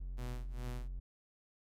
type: tone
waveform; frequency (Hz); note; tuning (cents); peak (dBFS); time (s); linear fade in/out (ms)
triangle; 44.76; F1; +43; -37; 0-1; 10
type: tone with tremolo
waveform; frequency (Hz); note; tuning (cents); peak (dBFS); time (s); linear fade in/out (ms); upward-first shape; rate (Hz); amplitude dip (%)
sawtooth; 123.2; B2; -4; -38; 0.17-0.89; 20; sine; 2.4; 95
effects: MP3 96 kbps